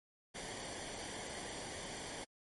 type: noise with comb filter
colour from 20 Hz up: pink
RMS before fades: -45 dBFS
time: 0.34-2.25 s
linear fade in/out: 20 ms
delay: 0.76 ms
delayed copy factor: -0.6
effects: MP3 48 kbps